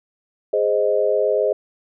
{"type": "chord", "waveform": "sine", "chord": "Ab major", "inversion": "none", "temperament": "equal", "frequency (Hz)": [415.3, 523.3, 622.3], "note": ["Ab4", "C5", "Eb5"], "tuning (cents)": [0, 0, 0], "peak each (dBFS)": -20, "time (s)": [0.53, 1.53], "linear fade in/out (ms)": 5, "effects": []}